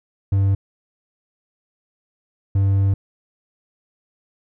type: tone bursts at uneven times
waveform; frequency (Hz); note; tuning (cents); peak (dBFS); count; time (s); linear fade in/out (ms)
triangle; 98; G2; 0; -12; 2; 0.32-0.55 / 2.55-2.94; 5
effects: none